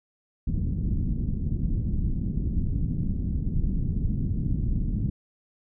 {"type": "low-pass noise", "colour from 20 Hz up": "pink", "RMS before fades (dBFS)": -26, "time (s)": [0.47, 5.1], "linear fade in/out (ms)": 5, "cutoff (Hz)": 230, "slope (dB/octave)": 24, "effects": []}